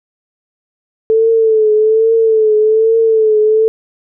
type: tone with vibrato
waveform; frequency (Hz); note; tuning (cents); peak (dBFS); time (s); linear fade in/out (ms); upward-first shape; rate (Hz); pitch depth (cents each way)
sine; 440.1; A4; 0; -7; 1.1-3.68; 0; triangle; 1.2; 60
effects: none